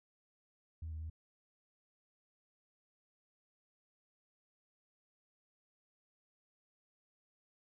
sine tone with pitch steps, 80.8 / 78.8 / 80 Hz, E2 / D#2 / D#2, -34 / +23 / +49 cents, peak -39 dBFS, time 0.82-1.099 s, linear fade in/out 5 ms, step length 93 ms, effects tanh soft clip ceiling -37 dBFS

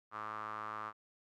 sawtooth tone with band-pass filter, 107.4 Hz, A2, 41 cents flat, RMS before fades -43 dBFS, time 0.11-0.93 s, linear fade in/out 50 ms, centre 1200 Hz, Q 6.3, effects none

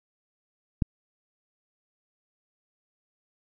click, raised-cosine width 5 ms, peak -10 dBFS, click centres 0.822 s, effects none

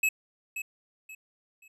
square tone with echo, 2582 Hz, E7, 37 cents flat, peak -23 dBFS, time 0.03-0.09 s, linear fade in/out 5 ms, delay 530 ms, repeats 3, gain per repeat -10 dB, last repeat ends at 1.68 s, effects resampled to 32000 Hz

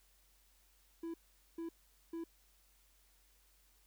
triangle tone bursts, 332.1 Hz, E4, 13 cents sharp, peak -38 dBFS, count 3, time 1.03-2.24 s, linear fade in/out 5 ms, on 110 ms, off 440 ms, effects added 47 Hz sine -70 dBFS peak until 3.86 s + white hiss -71 dBFS RMS until 3.86 s

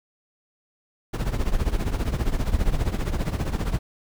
brown noise with tremolo, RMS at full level -20 dBFS, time 1.13-3.79 s, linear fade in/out 10 ms, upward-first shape triangle, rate 15 Hz, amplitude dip 85%, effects none

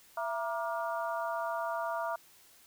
harmonic tone with a mistuned harmonic, 236 Hz, A#3, 22 cents sharp, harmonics 3 / 4 / 5 / 6, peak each -35 / -37 / -39 / -41 dBFS, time 0.17-2.16 s, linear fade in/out 5 ms, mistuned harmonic 3, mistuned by -100 cents, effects white hiss -60 dBFS RMS until 2.66 s

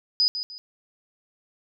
sine tone with echo, 4978 Hz, D#8, in tune, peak -17 dBFS, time 0.2-0.28 s, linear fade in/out 0 ms, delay 150 ms, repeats 2, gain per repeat -10 dB, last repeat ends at 0.58 s, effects none

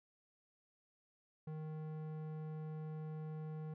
square tone with low-pass filter, 155.56 Hz, D#3, in tune, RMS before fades -45 dBFS, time 1.47-3.74 s, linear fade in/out 5 ms, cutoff 970 Hz, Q 0.5, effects none

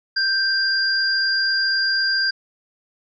sine tone pair together, 1568 / 4806 Hz, G6 / D8, 0 / +39 cents, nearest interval octave + perfect fifth, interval 1939 cents, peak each -20 dBFS, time 0.16-2.31 s, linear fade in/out 10 ms, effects none

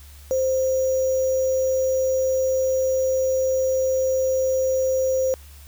sine tone with sample-and-hold, 523.3 Hz, C5, in tune, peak -18 dBFS, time 0.31-5.34 s, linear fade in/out 0 ms, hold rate 6300 Hz, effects added 71 Hz sine -42 dBFS peak until 5.67 s + white hiss -50 dBFS RMS until 5.67 s

